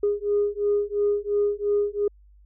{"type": "beating tone pair", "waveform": "sine", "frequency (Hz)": [409.2, 412.1], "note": ["G#4", "G#4"], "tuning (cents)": [-26, -13], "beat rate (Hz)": 2.9, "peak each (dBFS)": -23, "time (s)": [0.03, 2.08], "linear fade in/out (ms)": 5, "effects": ["tanh soft clip ceiling -14 dBFS", "added 50 Hz sine -50 dBFS peak until 2.45 s"]}